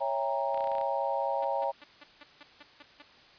sine chord, C# diminished seventh, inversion none, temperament equal with one note detuned, 554.4 / 659.3 / 800.9 / 932.3 Hz, C#5 / E5 / G5 / Bb5, 0 / 0 / +37 / 0 cents, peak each -32 / -35 / -33 / -33 dBFS, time 0-1.72 s, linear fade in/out 20 ms
clicks, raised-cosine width 0.3 ms, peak -30 dBFS, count 9, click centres 0.545 / 0.576 / 0.607 / 0.642 / 0.673 / 0.717 / 0.752 / 0.783 / 0.813 s
5% pulse tone bursts, 292.3 Hz, D4, 8 cents flat, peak -36 dBFS, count 9, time 1.42-3.023 s, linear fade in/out 5 ms, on 27 ms, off 170 ms
effects white hiss -56 dBFS RMS until 3.38 s + resampled to 11025 Hz

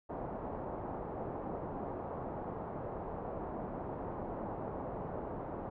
white low-pass noise, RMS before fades -41 dBFS, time 0.09-5.7 s, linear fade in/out 10 ms, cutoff 860 Hz, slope 24 dB/octave, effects none

